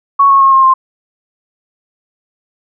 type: tone with pitch steps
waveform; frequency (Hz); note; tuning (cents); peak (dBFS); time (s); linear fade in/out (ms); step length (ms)
sine; 1111 / 1096.3 / 1081.9 / 1067.6 / 1053.5; C#6 / C#6 / C#6 / C6 / C6; +4 / -20 / -42 / +35 / +12; -4; 0.19-0.74; 10; 110
effects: none